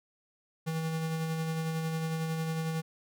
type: tone with tremolo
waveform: square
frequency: 161.1 Hz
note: E3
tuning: 39 cents flat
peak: -30 dBFS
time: 0.66-2.82 s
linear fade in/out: 20 ms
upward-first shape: sine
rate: 11 Hz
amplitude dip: 30%
effects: none